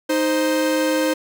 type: tone pair together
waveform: 45% pulse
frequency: 311.2 / 523.3 Hz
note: D#4 / C5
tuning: 0 / 0 cents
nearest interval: major sixth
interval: 900 cents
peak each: -20 dBFS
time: 0.09-1.14 s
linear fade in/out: 10 ms
effects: none